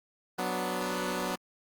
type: chord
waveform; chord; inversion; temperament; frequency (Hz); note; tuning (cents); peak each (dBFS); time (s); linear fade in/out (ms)
10% pulse; B minor; second; equal; 185 / 246.9 / 293.7; F#3 / B3 / D4; 0 / 0 / 0; -25 / -26 / -29; 0.38-1.36; 10
effects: Opus 32 kbps